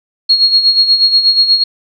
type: tone with tremolo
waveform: sine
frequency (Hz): 4296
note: C8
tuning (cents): +45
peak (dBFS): -4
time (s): 0.29-1.64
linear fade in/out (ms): 10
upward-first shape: sine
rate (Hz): 8.3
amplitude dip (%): 65
effects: none